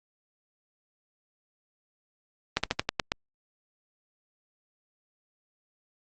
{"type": "slowing click train", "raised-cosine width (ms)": 0.2, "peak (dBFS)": -6, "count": 7, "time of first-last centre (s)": [2.57, 3.119], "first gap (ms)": 66, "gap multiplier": 1.13, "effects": ["low-pass 6000 Hz 12 dB/octave", "Opus 32 kbps"]}